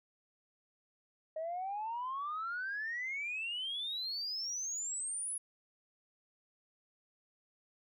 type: exponential sweep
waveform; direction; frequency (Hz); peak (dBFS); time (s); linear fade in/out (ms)
sine; up; 622.3 to 10548; -35; 1.36-5.38; 5
effects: tanh soft clip ceiling -32 dBFS